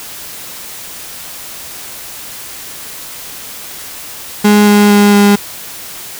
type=tone with pitch steps; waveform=35% pulse; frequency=207.7 / 206.3 / 204.8 / 203.4 Hz; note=G#3 / G#3 / G#3 / G#3; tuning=0 / -11 / -24 / -36 cents; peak=-3 dBFS; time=4.44-5.36 s; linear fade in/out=10 ms; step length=230 ms; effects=white hiss -28 dBFS RMS until 6.19 s